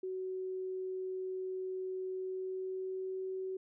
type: tone with pitch glide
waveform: sine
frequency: 374 to 377.3 Hz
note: F#4 to F#4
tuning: +19 to +34 cents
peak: -36 dBFS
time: 0.03-3.57 s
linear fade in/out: 5 ms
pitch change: +15 cents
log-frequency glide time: 2.09-3.22 s
effects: none